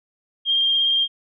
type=tone with vibrato; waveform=sine; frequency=3204 Hz; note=G7; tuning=37 cents sharp; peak=-16 dBFS; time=0.45-1.08 s; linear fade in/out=50 ms; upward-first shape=triangle; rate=17 Hz; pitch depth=21 cents each way; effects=none